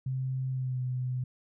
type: tone with pitch glide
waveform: sine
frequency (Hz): 130.81 to 126.79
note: C3 to B2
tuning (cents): 0 to +46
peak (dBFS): -29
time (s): 0.06-1.24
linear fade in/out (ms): 5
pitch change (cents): -54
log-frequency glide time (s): 0.5-0.81
effects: none